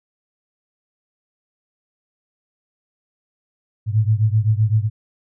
sine beating tone pair, 105.7 / 113.5 Hz, G#2 / A#2, +31 / -46 cents, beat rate 7.8 Hz, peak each -16 / -18 dBFS, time 3.86-4.9 s, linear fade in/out 50 ms, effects none

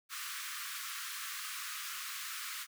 pink high-pass noise, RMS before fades -42 dBFS, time 0.09-2.67 s, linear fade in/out 50 ms, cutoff 1100 Hz, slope 96 dB/octave, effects none

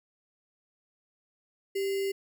sine tone with sample-and-hold, 392 Hz, G4, in tune, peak -27 dBFS, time 1.75-2.12 s, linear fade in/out 10 ms, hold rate 2450 Hz, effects none

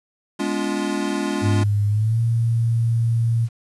square chord, G# diminished seventh, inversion none, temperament equal with one note detuned, 207.7 / 246.9 / 286.1 / 349.2 Hz, G#3 / B3 / D4 / F4, 0 / 0 / -45 / 0 cents, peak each -27 / -31 / -26 / -28 dBFS, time 0.39-1.64 s, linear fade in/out 10 ms
sine tone with pitch glide, 103 to 115.61 Hz, G#2 to A#2, -14 to -14 cents, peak -16 dBFS, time 1.41-3.49 s, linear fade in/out 50 ms, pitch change +200 cents, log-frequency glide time 1.88-2.2 s
effects resampled to 24000 Hz + 8-bit

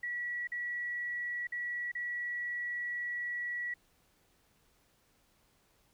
sine tone with dropouts, 1936 Hz, B6, 35 cents flat, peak -34 dBFS, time 0.03-3.74 s, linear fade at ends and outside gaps 5 ms, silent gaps 0.473-0.518 / 1.471-1.521 / 1.917-1.951 s, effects pink hiss -70 dBFS RMS until 5.93 s

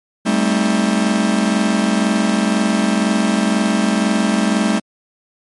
45% pulse chord, A half-diminished seventh, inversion third, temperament just, 198 / 220 / 264 / 316.8 Hz, G3 / A3 / C4 / Eb4, +18 / 0 / +16 / +31 cents, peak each -18 / -17 / -23 / -23 dBFS, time 0.25-4.8 s, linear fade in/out 20 ms, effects MP3 48 kbps

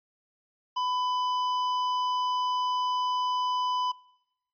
sine tone with hard clipping, 1000 Hz, B5, 21 cents sharp, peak -28 dBFS, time 0.76-3.92 s, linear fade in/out 10 ms, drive 13 dB, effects noise-tail reverb RT60 1.0 s tail -25 dB re dry + resampled to 11025 Hz

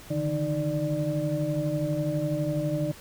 sine tone cluster, 144.5 / 156.6 / 308.3 / 590 Hz, D3 / D#3 / D#4 / D5, -28 / +11 / -16 / +8 cents, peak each -30 dBFS, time 0.1-2.92 s, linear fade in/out 10 ms, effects tanh soft clip ceiling -15 dBFS + pink hiss -47 dBFS RMS until 3 s

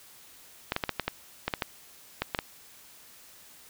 clicks, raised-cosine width 0.3 ms, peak -11 dBFS, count 12, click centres 0.721 / 0.764 / 0.838 / 0.893 / 0.997 / 1.08 / 1.48 / 1.538 / 1.622 / 2.22 / 2.348 / 2.389 s, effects white hiss -53 dBFS RMS until 3.69 s

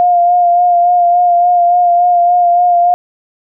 sine tone with vibrato, 704 Hz, F5, 14 cents sharp, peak -6 dBFS, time 0-2.94 s, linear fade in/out 0 ms, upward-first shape sine, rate 3.5 Hz, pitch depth 24 cents each way, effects none

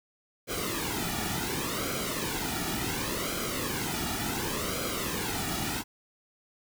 pink noise with flanger, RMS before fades -32 dBFS, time 0.47-5.84 s, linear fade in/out 50 ms, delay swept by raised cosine 1.1 to 1.93 ms, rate 0.69 Hz, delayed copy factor -0.7, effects none

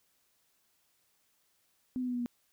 sine tone with pitch steps, 254.3 / 250.8 / 247.3 / 243.9 / 240.6 Hz, C4 / B3 / B3 / B3 / B3, -49 / +27 / +3 / -21 / -45 cents, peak -31 dBFS, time 1.96-2.26 s, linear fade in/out 0 ms, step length 60 ms, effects white hiss -73 dBFS RMS until 2.52 s

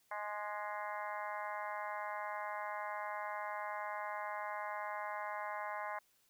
harmonic tone with a mistuned harmonic, 208.9 Hz, G#3, 10 cents sharp, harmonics 3 / 4 / 5 / 6 / 7 / 8 / 9 / 10, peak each -46 / -44 / -44 / -51 / -51 / -50 / -52 / -51 dBFS, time 0.11-5.99 s, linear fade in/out 5 ms, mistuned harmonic 6, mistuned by -42 cents, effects white hiss -73 dBFS RMS until 6.29 s

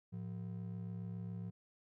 triangle ring-modulated tone, 143.1 Hz, D3, 45 cents flat, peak -36 dBFS, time 0.12-1.51 s, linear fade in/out 20 ms, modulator 33.6 Hz, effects none

